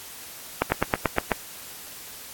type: slowing click train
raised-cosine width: 0.5 ms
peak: -4 dBFS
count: 7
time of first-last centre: 0.62-1.318 s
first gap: 100 ms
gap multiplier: 1.06
effects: white hiss -41 dBFS RMS until 2.33 s + AAC 64 kbps